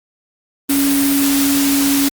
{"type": "tone in noise", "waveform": "sine", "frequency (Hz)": 278.5, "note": "C#4", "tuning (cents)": 8, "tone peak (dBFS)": -13, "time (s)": [0.69, 2.09], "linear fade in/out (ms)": 10, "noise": "white", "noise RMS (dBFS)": -19, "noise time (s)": [0.69, 2.09], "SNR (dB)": 3, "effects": ["Opus 32 kbps"]}